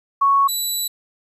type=tone pair in turn; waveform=sine / 10% pulse; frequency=1108.7 / 3951 Hz; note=C#6 / B7; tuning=0 / 0 cents; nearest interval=octave + minor seventh; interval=2200 cents; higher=second; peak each=-12 dBFS; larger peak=neither; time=0.21-0.48 / 0.48-0.88 s; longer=second; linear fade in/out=10 ms; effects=resampled to 32000 Hz + 9-bit